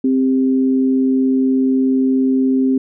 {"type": "tone pair together", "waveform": "sine", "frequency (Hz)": [262.1, 398.8], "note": ["C4", "G4"], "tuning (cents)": [3, 30], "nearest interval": "perfect fifth", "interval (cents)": 727, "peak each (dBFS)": [-12, -22], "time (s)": [0.04, 2.78], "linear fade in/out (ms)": 5, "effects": []}